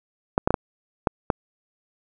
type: clicks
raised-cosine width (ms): 1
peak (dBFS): -4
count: 6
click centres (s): 0.379 / 0.475 / 0.506 / 0.542 / 1.072 / 1.302
effects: none